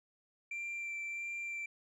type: tone with vibrato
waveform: sine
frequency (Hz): 2356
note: D7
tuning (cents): +5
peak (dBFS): -35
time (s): 0.51-1.66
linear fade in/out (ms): 5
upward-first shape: sine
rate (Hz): 1.5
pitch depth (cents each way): 11
effects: tanh soft clip ceiling -37 dBFS